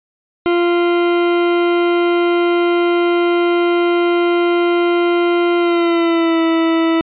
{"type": "tone with pitch glide", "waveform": "40% pulse", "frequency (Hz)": [347, 328.5], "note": ["F4", "E4"], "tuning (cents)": [-11, -6], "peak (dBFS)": -11, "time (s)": [0.46, 7.01], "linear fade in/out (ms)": 0, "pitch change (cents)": -95, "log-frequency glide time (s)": [5.58, 6.41], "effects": ["resampled to 8000 Hz"]}